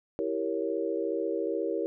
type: chord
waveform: sine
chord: E diminished seventh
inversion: none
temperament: equal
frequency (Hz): 329.6 / 392 / 466.2 / 554.4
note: E4 / G4 / Bb4 / Db5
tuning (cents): 0 / 0 / 0 / 0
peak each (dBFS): -33 / -33 / -32 / -35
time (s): 0.19-1.86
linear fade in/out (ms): 0
effects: none